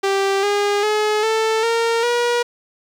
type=tone with pitch steps; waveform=sawtooth; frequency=392 / 408.2 / 425 / 442.6 / 460.8 / 479.8 Hz; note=G4 / G#4 / G#4 / A4 / A#4 / A#4; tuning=0 / -30 / +40 / +10 / -20 / +50 cents; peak=-12 dBFS; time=0.03-2.43 s; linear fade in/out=10 ms; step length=400 ms; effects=low-pass 7000 Hz 12 dB/octave + 8-bit